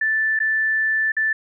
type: tone with dropouts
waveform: sine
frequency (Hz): 1760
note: A6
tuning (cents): 0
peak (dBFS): -17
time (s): 0.01-1.33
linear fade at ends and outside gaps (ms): 5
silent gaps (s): 0.391-0.401 / 1.12-1.166
effects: none